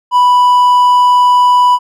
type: tone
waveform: triangle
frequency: 987.8 Hz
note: B5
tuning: in tune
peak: -3 dBFS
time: 0.11-1.79 s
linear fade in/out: 50 ms
effects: none